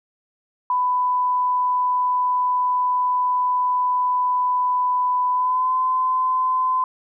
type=tone with pitch glide; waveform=sine; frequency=997 to 1023.3 Hz; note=B5 to C6; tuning=+16 to -39 cents; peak=-17 dBFS; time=0.7-6.84 s; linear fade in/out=2 ms; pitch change=+45 cents; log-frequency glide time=5.31-5.74 s; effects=none